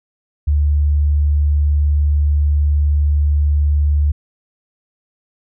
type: tone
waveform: sine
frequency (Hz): 73.42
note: D2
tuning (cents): 0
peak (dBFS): -11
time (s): 0.47-4.12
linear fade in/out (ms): 10
effects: none